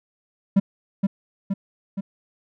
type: tone with echo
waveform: triangle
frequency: 196 Hz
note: G3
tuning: in tune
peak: -10 dBFS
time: 0.56-0.6 s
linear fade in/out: 10 ms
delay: 470 ms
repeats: 3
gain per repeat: -4 dB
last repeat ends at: 2.01 s
effects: none